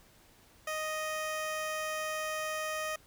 15% pulse tone, 622.3 Hz, D#5, in tune, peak -27 dBFS, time 0.67-2.96 s, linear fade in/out 5 ms, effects pink hiss -61 dBFS RMS until 3.06 s

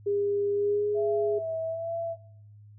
sine tone with pitch glide, 405.1 to 415.5 Hz, G#4 to G#4, -43 to +1 cents, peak -24 dBFS, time 0.06-1.39 s, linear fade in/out 10 ms, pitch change +44 cents, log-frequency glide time 0.52-0.9 s
sine tone with vibrato, 659.3 Hz, E5, in tune, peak -29 dBFS, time 0.94-2.17 s, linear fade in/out 50 ms, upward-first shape sine, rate 1.2 Hz, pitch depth 30 cents each way
effects noise-tail reverb RT60 0.6 s tail -19 dB re dry + added 104 Hz sine -48 dBFS peak until 2.78 s

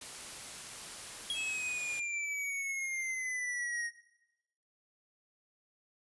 white noise, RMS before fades -45 dBFS, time 0.01-2 s, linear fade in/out 5 ms
square tone with exponential decay, 3299 Hz, G#7, 12 cents flat, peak -31 dBFS, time 1.3-1.65 s, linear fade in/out 1 ms, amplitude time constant 75 ms
square exponential sweep, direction down, 2613 to 1864 Hz, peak -35 dBFS, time 1.34-3.91 s, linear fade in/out 50 ms
effects noise-tail reverb RT60 0.9 s tail -17 dB re dry + resampled to 24000 Hz

